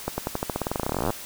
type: accelerating click train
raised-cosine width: 1 ms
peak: -11 dBFS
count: 28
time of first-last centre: 0.08-1.104 s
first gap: 100 ms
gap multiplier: 0.91
effects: white hiss -39 dBFS RMS until 1.25 s